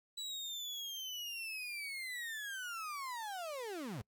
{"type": "linear sweep", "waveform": "35% pulse", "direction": "down", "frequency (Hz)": [3951, 90.1], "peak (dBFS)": -39, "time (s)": [0.17, 4.02], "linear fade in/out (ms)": 10, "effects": ["noise-tail reverb RT60 0.1 s tail -25 dB re dry"]}